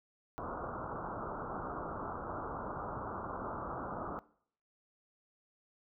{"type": "low-pass noise", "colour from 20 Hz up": "white", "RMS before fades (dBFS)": -41, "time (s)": [0.38, 4.19], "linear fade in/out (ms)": 0, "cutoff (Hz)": 1400, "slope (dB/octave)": 96, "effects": ["noise-tail reverb RT60 0.6 s tail -20 dB re dry"]}